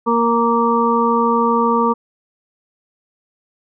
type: harmonic tone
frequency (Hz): 233.1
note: A#3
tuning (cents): 0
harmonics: 1 / 2 / 4 / 5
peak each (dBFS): -18 / -18 / -18 / -18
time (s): 0.06-1.94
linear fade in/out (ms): 20
effects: none